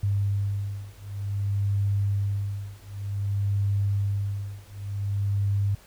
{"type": "beating tone pair", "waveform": "sine", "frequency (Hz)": [100, 100.54], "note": ["G2", "G2"], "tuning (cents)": [35, 44], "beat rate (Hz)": 0.54, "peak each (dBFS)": -27, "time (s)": [0.03, 5.75], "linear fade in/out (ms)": 5, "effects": ["added 50 Hz sine -54 dBFS peak until 5.86 s", "pink hiss -54 dBFS RMS until 5.86 s"]}